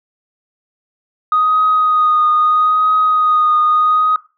sine tone with vibrato, 1244.5 Hz, D#6, in tune, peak -9 dBFS, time 1.32-4.16 s, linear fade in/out 2 ms, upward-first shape triangle, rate 0.77 Hz, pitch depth 23 cents each way, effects noise-tail reverb RT60 0.3 s tail -17 dB re dry + tanh soft clip ceiling -5 dBFS

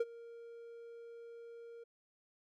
triangle tone with ADSR envelope, 466.2 Hz, A#4, in tune, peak -26 dBFS, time 0-1.84 s, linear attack 6 ms, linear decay 36 ms, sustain -21 dB, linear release 9 ms, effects none

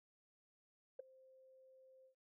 sine tone with ADSR envelope, 523.3 Hz, C5, in tune, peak -40 dBFS, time 0.99-2.15 s, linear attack 6 ms, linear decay 10 ms, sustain -23 dB, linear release 100 ms, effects tanh soft clip ceiling -37 dBFS

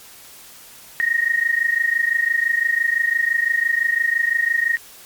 sine tone pair together, 1854.1 / 1880 Hz, A#6 / A#6, -10 / +14 cents, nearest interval unison, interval 24 cents, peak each -19 dBFS, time 1-4.77 s, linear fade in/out 0 ms, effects white hiss -43 dBFS RMS until 5.05 s + MP3 96 kbps

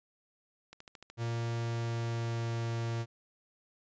click train, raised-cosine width 0.2 ms, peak -31 dBFS, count 6, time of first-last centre 0.73-1.1 s, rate 13.5 Hz
45% pulse tone with pitch glide, 116.54 to 115.73 Hz, A#2 to A#2, 0 to -12 cents, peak -32 dBFS, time 1.17-3.06 s, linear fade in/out 50 ms, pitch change -12 cents, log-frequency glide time 1.6-2.65 s
effects resampled to 16000 Hz

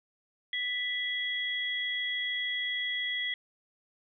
sine tone pair together, 1975.5 / 3322 Hz, B6 / G#7, 0 / 0 cents, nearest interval major sixth, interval 900 cents, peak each -32 / -33 dBFS, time 0.53-3.34 s, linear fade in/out 2 ms, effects none

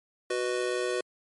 square chord, B major, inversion second, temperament just, 370.4 / 493.9 / 617.4 Hz, F#4 / B4 / D#5, +2 / 0 / -14 cents, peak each -31 / -32 / -37 dBFS, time 0.3-1.01 s, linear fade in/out 5 ms, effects MP3 48 kbps

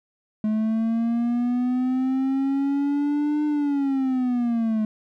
triangle linear two-way sweep, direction up then down, 213.6 to 300.7 to 213.6 Hz, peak -18 dBFS, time 0.44-4.85 s, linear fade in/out 2 ms, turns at 3.45 s, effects none

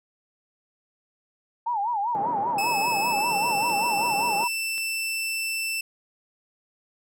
sine tone with vibrato, 880 Hz, A5, in tune, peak -23 dBFS, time 1.66-4.48 s, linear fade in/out 10 ms, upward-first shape sine, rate 5.1 Hz, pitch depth 180 cents each way
white band-pass noise, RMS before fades -35 dBFS, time 2.15-4.44 s, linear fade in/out 0 ms, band 140 to 910 Hz, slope 24 dB/octave
sawtooth tone with pitch glide, 2600 to 2665 Hz, E7 to E7, -24 to +18 cents, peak -23 dBFS, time 2.58-5.81 s, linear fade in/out 5 ms, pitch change +42 cents, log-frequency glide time 3.02-3.32 s
clicks, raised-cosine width 0.2 ms, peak -29 / -25 dBFS, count 2, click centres 3.697 / 4.78 s
effects none

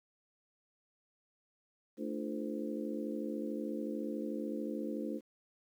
harmonic tone with a mistuned harmonic, 73.7 Hz, D2, 7 cents sharp, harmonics 3 / 4 / 5 / 6 / 7, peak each -40 / -40 / -43 / -46 / -44 dBFS, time 1.97-5.21 s, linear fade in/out 50 ms, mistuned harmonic 5, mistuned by -110 cents, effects 11-bit

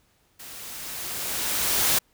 white noise with level ramp, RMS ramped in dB -42 to -20 dBFS, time 0.39-1.99 s, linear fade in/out 10 ms, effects pink hiss -65 dBFS RMS until 2.13 s

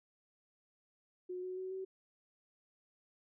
sine tone with pitch steps, 363.5 / 368.8 / 374.2 / 379.6 Hz, F#4 / F#4 / F#4 / F#4, -31 / -6 / +20 / +44 cents, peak -39 dBFS, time 1.29-1.85 s, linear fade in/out 10 ms, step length 140 ms, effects none

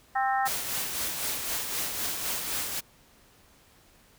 harmonic tone, 263.2 Hz, C4, 10 cents sharp, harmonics 3 / 4 / 5 / 6 / 7, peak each -25 / -36 / -32 / -39 / -32 dBFS, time 0.15-0.48 s, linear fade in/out 10 ms
white noise with tremolo, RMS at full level -30 dBFS, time 0.45-2.81 s, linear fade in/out 20 ms, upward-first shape sine, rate 3.9 Hz, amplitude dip 40%
effects pink hiss -59 dBFS RMS until 4.18 s

